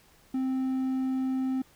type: tone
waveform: triangle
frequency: 261.6 Hz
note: C4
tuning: in tune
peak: -24 dBFS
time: 0.34-1.62 s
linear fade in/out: 5 ms
effects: pink hiss -60 dBFS RMS until 1.75 s